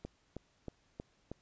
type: click train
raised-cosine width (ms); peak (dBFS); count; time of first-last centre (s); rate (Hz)
2; -28; 5; 0.05-1.316; 3.16
effects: pink hiss -72 dBFS RMS until 1.41 s + resampled to 16000 Hz